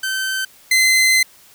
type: tone pair in turn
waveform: sawtooth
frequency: 1542 / 2058 Hz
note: G6 / C7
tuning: -29 / -29 cents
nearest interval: perfect fourth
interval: 500 cents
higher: second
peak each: -16 / -8 dBFS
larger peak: second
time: 0.03-0.45 / 0.71-1.23 s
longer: second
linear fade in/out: 5 ms
effects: white hiss -48 dBFS RMS until 1.54 s